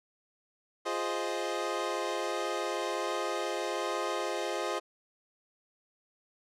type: chord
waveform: 25% pulse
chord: F minor seventh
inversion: none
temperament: equal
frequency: 349.2 / 415.3 / 523.3 / 622.3 Hz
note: F4 / Ab4 / C5 / Eb5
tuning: 0 / 0 / 0 / 0 cents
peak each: -33 dBFS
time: 0.85-4.8 s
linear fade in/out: 20 ms
effects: low-pass 8000 Hz 12 dB/octave